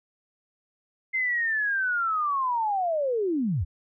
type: linear sweep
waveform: sine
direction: down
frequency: 2093 to 66.2 Hz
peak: -23 dBFS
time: 1.13-3.65 s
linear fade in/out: 20 ms
effects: none